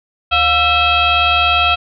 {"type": "tone with frequency modulation", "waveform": "sine", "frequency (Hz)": 1973, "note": "B6", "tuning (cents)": -2, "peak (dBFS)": -10, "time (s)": [0.31, 1.76], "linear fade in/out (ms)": 20, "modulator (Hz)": 632, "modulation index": 2.3, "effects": []}